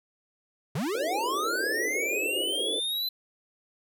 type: linear sweep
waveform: square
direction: up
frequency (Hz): 116.54 to 4062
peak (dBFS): -28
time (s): 0.75-3.09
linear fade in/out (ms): 5
type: band-pass noise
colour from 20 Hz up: white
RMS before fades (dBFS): -34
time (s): 0.94-2.8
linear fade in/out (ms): 10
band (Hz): 320 to 530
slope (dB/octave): 48
effects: none